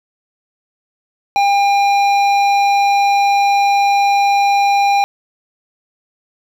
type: tone with hard clipping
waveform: triangle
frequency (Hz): 802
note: G5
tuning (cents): +39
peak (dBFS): -12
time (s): 1.36-5.04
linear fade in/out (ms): 0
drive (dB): 15
effects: none